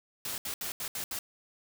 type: noise bursts at uneven times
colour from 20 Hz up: white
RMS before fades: -36 dBFS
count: 6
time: 0.25-0.38 / 0.45-0.54 / 0.61-0.72 / 0.8-0.88 / 0.95-1.04 / 1.11-1.19 s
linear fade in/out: 2 ms
effects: none